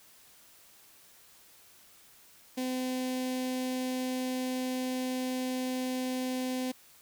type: tone with notch filter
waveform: sawtooth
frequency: 255.6 Hz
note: C4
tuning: 40 cents flat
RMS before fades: -33 dBFS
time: 2.57-6.72 s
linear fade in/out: 10 ms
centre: 1300 Hz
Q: 1
effects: white hiss -58 dBFS RMS until 7.01 s